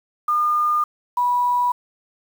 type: tone pair in turn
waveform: sine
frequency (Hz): 1212 / 978.5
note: D#6 / B5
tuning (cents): -46 / -16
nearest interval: major third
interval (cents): 370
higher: first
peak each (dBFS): -16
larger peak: neither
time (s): 0.28-0.84 / 1.17-1.72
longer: first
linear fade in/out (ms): 5
effects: 7-bit